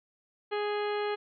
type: harmonic tone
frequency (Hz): 415.3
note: G#4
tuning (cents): 0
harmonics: 1 / 2 / 3 / 4 / 5 / 6 / 7 / 8 / 10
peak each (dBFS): -30 / -36 / -40 / -42 / -44 / -46 / -47 / -48 / -50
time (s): 0.51-1.16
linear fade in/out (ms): 20
effects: none